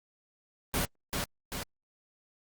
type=noise with echo; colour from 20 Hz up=pink; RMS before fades=-29 dBFS; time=0.74-0.85 s; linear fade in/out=0 ms; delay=390 ms; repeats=2; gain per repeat=-4 dB; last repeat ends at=1.63 s; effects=Opus 24 kbps